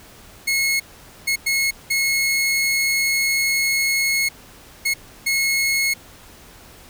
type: tone bursts at uneven times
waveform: sawtooth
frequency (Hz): 2174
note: C#7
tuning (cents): -34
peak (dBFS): -14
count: 6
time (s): 0.47-0.8 / 1.27-1.36 / 1.46-1.71 / 1.9-4.29 / 4.85-4.94 / 5.26-5.94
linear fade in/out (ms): 10
effects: pink hiss -45 dBFS RMS until 6.89 s